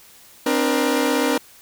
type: tone cluster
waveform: sawtooth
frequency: 262.1 / 298.9 / 476.1 Hz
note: C4 / D4 / A#4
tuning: +3 / +31 / +37 cents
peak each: -18 dBFS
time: 0.46-1.38 s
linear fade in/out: 5 ms
effects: white hiss -48 dBFS RMS until 1.61 s